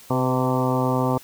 harmonic tone with a mistuned harmonic, 128.8 Hz, C3, 27 cents flat, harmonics 1 / 2 / 3 / 4 / 5 / 6 / 7 / 8 / 9, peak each -24 / -24 / -29 / -27 / -30 / -32 / -28 / -32 / -31 dBFS, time 0.1-1.18 s, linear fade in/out 5 ms, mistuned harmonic 4, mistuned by -23 cents, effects white hiss -47 dBFS RMS until 1.23 s

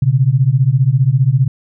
sine beating tone pair, 124.1 / 139.1 Hz, B2 / C#3, +9 / +6 cents, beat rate 15 Hz, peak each -12 dBFS, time 0.02-1.48 s, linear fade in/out 5 ms, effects none

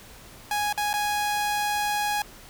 sawtooth tone with dropouts, 830 Hz, G#5, 1 cent flat, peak -20 dBFS, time 0.51-2.22 s, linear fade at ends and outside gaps 2 ms, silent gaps 0.727-0.776 / 0.931-0.938 s, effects pink hiss -47 dBFS RMS until 2.49 s

